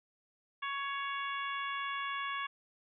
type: harmonic tone with a mistuned harmonic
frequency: 557 Hz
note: C#5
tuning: 8 cents sharp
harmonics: 2 / 3 / 4 / 5 / 6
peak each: -37 / -41 / -43 / -45 / -47 dBFS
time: 0.62-2.47 s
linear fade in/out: 10 ms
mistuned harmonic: 6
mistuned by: +20 cents
effects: none